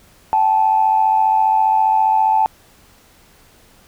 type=tone pair together; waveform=sine; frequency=775.1 / 870 Hz; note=G5 / A5; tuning=-20 / -20 cents; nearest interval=major second; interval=200 cents; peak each=-17 / -12 dBFS; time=0.33-2.46 s; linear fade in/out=0 ms; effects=tanh soft clip ceiling -4 dBFS + pink hiss -50 dBFS RMS until 3.87 s